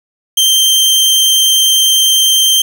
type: tone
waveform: sawtooth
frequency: 3145 Hz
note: G7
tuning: 5 cents sharp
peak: -4 dBFS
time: 0.37-2.62 s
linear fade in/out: 5 ms
effects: none